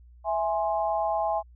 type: chord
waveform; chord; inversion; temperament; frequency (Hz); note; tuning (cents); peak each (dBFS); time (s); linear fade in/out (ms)
sine; E augmented; none; equal with one note detuned; 659.3 / 830.6 / 1051.3; E5 / G#5 / B#5; 0 / 0 / +8; -27 / -27 / -33; 0.24-1.43; 50
effects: added 60 Hz sine -49 dBFS peak until 1.55 s